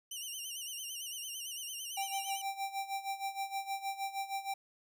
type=tone with vibrato; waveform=15% pulse; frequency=2931 Hz; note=F#7; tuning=17 cents flat; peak=-33 dBFS; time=0.11-2.42 s; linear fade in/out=5 ms; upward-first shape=sine; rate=8.9 Hz; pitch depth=99 cents each way
type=tone with tremolo; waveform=square; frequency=784 Hz; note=G5; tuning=in tune; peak=-34 dBFS; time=1.97-4.54 s; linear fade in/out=5 ms; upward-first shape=sine; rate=6.4 Hz; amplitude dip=80%
effects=none